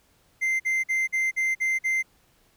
triangle tone bursts, 2083 Hz, C7, 8 cents flat, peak -20 dBFS, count 7, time 0.41-2.028 s, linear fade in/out 20 ms, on 190 ms, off 48 ms, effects pink hiss -63 dBFS RMS until 2.56 s

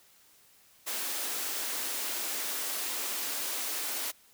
white high-pass noise, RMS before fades -34 dBFS, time 0.86-4.12 s, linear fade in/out 20 ms, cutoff 240 Hz, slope 48 dB/octave, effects white hiss -61 dBFS RMS until 4.33 s

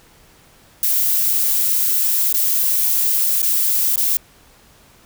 violet noise with dropouts, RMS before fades -17 dBFS, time 0.83-4.17 s, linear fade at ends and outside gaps 1 ms, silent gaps 2.327-2.34 / 3.419-3.428 / 3.959-3.977 s, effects pink hiss -50 dBFS RMS until 5.05 s

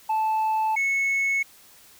sine tone pair in turn, 875 / 2199 Hz, A5 / C#7, -10 / -14 cents, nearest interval octave + major third, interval 1596 cents, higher second, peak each -18 dBFS, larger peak neither, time 0.09-0.76 / 0.76-1.43 s, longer neither, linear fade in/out 10 ms, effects tanh soft clip ceiling -20 dBFS + white hiss -52 dBFS RMS until 1.99 s

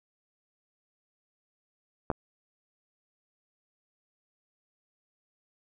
clicks, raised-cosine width 1 ms, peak -11 / -24 dBFS, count 2, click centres 2.102 / 2.115 s, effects none

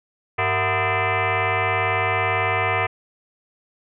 sine tone with frequency modulation, 661 Hz, E5, 5 cents sharp, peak -18 dBFS, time 0.38-2.87 s, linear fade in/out 10 ms, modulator 280 Hz, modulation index 6.5, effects none

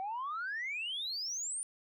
sine exponential sweep, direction up, 746 to 9440 Hz, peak -34 dBFS, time 0-1.63 s, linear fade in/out 0 ms, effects tanh soft clip ceiling -32 dBFS

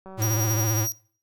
click train, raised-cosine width 1 ms, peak -29 dBFS, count 113, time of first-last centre 0.06-0.649 s, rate 190 Hz
square tone with vibrato, 110 Hz, A2, in tune, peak -23 dBFS, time 0.17-0.88 s, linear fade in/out 50 ms, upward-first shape sine, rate 15 Hz, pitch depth 69 cents each way
sawtooth tone with tremolo, 5740 Hz, F8, 47 cents sharp, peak -21 dBFS, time 0.22-0.92 s, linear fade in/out 0 ms, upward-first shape triangle, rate 11 Hz, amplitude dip 55%
effects noise-tail reverb RT60 0.5 s tail -23 dB re dry

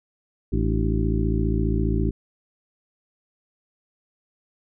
harmonic tone with a mistuned harmonic, 54.8 Hz, A1, 6 cents flat, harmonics 1 / 2 / 3 / 4 / 5 / 6 / 7, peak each -23 / -26 / -28 / -29 / -30 / -31 / -31 dBFS, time 0.52-2.11 s, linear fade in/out 10 ms, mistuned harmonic 5, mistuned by +120 cents, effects none

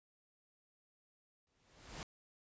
pink noise with exponential growth, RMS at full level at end -44 dBFS, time 1.47-2.03 s, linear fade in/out 1 ms, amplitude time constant 120 ms, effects resampled to 16000 Hz

